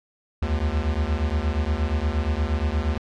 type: beating tone pair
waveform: square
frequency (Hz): 70.8 / 79.3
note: C#2 / D#2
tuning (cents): +37 / +33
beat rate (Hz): 8.5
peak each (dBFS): -25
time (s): 0.42-2.98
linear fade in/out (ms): 5
effects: low-pass 4000 Hz 12 dB/octave